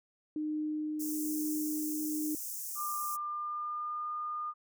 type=tone with tremolo; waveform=sine; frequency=305.5 Hz; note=D#4; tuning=32 cents flat; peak=-31 dBFS; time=0.36-2.35 s; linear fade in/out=2 ms; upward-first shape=triangle; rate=1.1 Hz; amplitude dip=25%
type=high-pass noise; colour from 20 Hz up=white; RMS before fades=-40 dBFS; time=0.99-3.17 s; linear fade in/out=20 ms; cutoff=5800 Hz; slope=48 dB/octave
type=tone with pitch glide; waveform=sine; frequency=1195 to 1216.6 Hz; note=D6 to D#6; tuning=+30 to -39 cents; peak=-34 dBFS; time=2.75-4.54 s; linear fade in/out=50 ms; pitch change=+31 cents; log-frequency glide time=3.18-4.12 s
effects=none